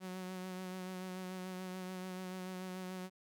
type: tone with vibrato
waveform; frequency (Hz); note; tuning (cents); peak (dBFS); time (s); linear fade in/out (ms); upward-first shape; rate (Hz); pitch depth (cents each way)
sawtooth; 184.9; F#3; -1; -38; 0-3.1; 50; sine; 6.9; 22
effects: none